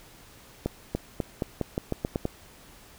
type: accelerating click train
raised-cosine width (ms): 2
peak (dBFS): -13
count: 10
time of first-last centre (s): 0.66-2.254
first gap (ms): 290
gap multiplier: 0.87
effects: pink hiss -52 dBFS RMS until 2.98 s